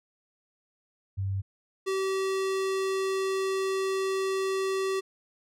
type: tone pair in turn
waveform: sine / square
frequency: 97.2 / 384.1 Hz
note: G2 / G4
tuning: -14 / -35 cents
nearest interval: 2 octaves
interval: 2379 cents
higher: second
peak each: -27 dBFS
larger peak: neither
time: 1.17-1.42 / 1.86-5.01 s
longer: second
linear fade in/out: 20 ms
effects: low-pass 10000 Hz 12 dB/octave